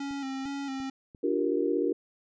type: tone with vibrato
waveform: square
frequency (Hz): 273.2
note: C#4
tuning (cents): -25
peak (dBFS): -33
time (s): 0-0.9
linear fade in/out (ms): 5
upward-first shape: square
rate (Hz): 2.2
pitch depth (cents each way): 37
type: click train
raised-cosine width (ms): 3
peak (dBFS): -36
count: 4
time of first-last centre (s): 0.11-1.148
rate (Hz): 2.89
type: chord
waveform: sine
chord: G minor seventh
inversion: second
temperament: equal with one note detuned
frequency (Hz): 293.7 / 349.2 / 386.6 / 466.2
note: D4 / F4 / G4 / Bb4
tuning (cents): 0 / 0 / -24 / 0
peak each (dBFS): -30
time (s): 1.23-1.93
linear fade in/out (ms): 10
effects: resampled to 16000 Hz

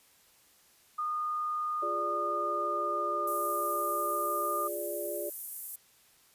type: tone with pitch glide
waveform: sine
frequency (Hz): 1225 to 1211.6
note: D#6 to D#6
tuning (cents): -27 to -46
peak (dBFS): -30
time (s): 0.98-4.68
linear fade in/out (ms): 10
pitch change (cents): -19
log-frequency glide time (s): 1.9-3.69
type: chord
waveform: sine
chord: D diminished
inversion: first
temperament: equal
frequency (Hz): 349.2 / 415.3 / 587.3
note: F4 / Ab4 / D5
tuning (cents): 0 / 0 / 0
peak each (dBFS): -39 / -40 / -36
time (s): 1.82-5.3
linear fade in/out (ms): 10
type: high-pass noise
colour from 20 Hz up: white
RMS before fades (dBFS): -38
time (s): 3.27-5.76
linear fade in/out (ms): 5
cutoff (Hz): 9800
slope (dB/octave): 24
effects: white hiss -63 dBFS RMS until 6.34 s + resampled to 32000 Hz

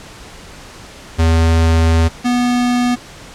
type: tone pair in turn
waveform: square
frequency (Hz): 81.9 / 244.9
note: E2 / B3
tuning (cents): -11 / -14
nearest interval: octave + perfect fifth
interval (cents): 1897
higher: second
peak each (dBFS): -10 / -13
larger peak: first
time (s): 1.18-2.09 / 2.24-2.96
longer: first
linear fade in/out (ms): 20
effects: pink hiss -36 dBFS RMS until 3.34 s + low-pass 8000 Hz 12 dB/octave

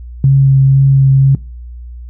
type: tone with vibrato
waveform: sine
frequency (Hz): 135.9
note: C#3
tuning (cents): -34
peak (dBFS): -4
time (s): 0.24-1.35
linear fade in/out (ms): 2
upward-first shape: triangle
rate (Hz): 2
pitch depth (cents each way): 14
effects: noise-tail reverb RT60 0.3 s tail -20 dB re dry + added 60 Hz sine -26 dBFS peak until 2.09 s

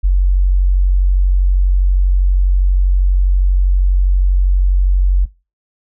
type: tone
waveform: sine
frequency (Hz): 46.22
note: F#1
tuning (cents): -1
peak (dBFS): -8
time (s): 0.03-5.26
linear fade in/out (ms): 20
effects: noise-tail reverb RT60 0.3 s tail -22 dB re dry

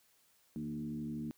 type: tone with frequency modulation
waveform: sine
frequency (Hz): 230.2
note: A#3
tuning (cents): -22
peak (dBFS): -37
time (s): 0.56-1.31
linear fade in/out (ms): 0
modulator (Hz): 72.4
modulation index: 1
effects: white hiss -70 dBFS RMS until 1.37 s

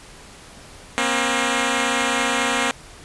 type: tone pair together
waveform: 5% pulse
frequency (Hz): 238.5 / 267.7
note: A#3 / C4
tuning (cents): +40 / +40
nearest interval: major second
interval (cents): 200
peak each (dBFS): -10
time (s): 0.98-2.71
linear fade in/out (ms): 0
effects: pink hiss -43 dBFS RMS until 3.04 s + resampled to 24000 Hz

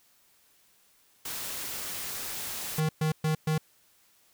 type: noise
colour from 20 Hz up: white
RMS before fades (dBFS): -36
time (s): 1.25-2.8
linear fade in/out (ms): 5
type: tone bursts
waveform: square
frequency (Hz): 156.1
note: D#3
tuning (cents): +6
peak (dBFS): -25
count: 4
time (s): 2.78-3.58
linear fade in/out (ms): 5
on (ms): 110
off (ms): 120
effects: white hiss -64 dBFS RMS until 4.33 s

